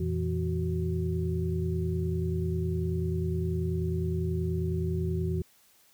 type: tone cluster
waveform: sine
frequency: 86.6 / 116.7 / 165.4 / 370.6 Hz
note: F2 / A#2 / E3 / F#4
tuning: -14 / +2 / +6 / +3 cents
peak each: -30 / -37 / -31 / -34 dBFS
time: 0-5.42 s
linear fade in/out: 5 ms
effects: white hiss -62 dBFS RMS until 5.93 s